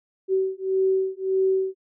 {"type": "beating tone pair", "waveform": "sine", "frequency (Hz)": [380, 381.7], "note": ["F#4", "G4"], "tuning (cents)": [46, -46], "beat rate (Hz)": 1.7, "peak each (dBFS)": -23, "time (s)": [0.28, 1.75], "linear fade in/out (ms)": 50, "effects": []}